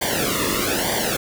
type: noise with flanger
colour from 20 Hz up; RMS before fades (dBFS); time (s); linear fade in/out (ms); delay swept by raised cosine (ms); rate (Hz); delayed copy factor
pink; -22; 0.01-1.17; 10; 0.75 to 1.31; 1.1; -1
effects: none